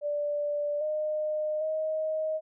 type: tone with pitch steps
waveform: sine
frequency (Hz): 586 / 612 / 627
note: D5 / D#5 / D#5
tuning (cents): -4 / -29 / +13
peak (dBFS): -27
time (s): 0.01-2.41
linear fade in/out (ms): 50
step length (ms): 800
effects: none